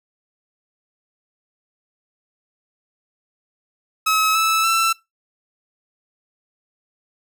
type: tone with pitch steps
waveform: sawtooth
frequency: 1285 / 1309.7 / 1334.9 Hz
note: E6 / E6 / E6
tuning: -45 / -12 / +21 cents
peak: -12 dBFS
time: 4.06-4.93 s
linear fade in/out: 10 ms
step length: 290 ms
effects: noise-tail reverb RT60 0.2 s tail -23 dB re dry